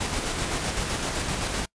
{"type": "noise with tremolo", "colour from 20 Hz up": "pink", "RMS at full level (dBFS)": -27, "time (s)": [0, 1.66], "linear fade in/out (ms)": 10, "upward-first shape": "square", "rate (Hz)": 7.8, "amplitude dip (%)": 30, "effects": ["noise-tail reverb RT60 0.1 s tail -24 dB re dry", "resampled to 22050 Hz"]}